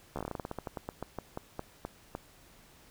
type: slowing click train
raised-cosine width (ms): 1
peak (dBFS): -22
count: 22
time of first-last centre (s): 0.16-2.151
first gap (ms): 13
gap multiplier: 1.17
effects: pink hiss -59 dBFS RMS until 2.9 s